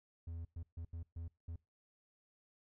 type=tone bursts at uneven times; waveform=triangle; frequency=83.4 Hz; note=E2; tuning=21 cents sharp; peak=-40 dBFS; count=6; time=0.27-0.45 / 0.56-0.63 / 0.77-0.85 / 0.93-1.03 / 1.16-1.28 / 1.48-1.56 s; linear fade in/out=5 ms; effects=noise-tail reverb RT60 0.3 s tail -26 dB re dry